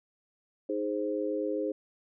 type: chord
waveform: sine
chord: Ab major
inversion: second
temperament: equal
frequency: 311.1 / 415.3 / 523.3 Hz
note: Eb4 / Ab4 / C5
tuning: 0 / 0 / 0 cents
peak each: -33 dBFS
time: 0.69-1.72 s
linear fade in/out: 5 ms
effects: none